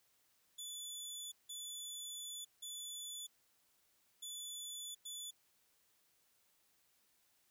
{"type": "tone bursts at uneven times", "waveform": "20% pulse", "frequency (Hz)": 3466, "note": "A7", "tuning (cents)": -27, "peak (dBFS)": -39, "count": 5, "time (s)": [[0.58, 1.32], [1.49, 2.45], [2.62, 3.27], [4.22, 4.95], [5.05, 5.31]], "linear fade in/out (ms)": 10, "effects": ["white hiss -75 dBFS RMS until 7.5 s"]}